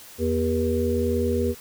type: harmonic tone with a mistuned harmonic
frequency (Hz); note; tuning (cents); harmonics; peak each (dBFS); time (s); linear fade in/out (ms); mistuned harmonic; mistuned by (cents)
79.9; D#2; +47; 1 / 3 / 5 / 6; -26 / -26 / -26 / -26; 0.18-1.55; 50; 1; +70
effects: white hiss -45 dBFS RMS until 1.6 s